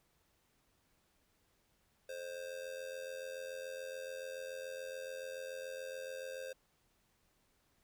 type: tone with amplitude modulation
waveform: square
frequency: 525 Hz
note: C5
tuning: 6 cents sharp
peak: -40 dBFS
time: 2.09-6.53 s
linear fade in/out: 5 ms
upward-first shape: sine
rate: 87 Hz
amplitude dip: 70%
effects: pink hiss -75 dBFS RMS until 7.83 s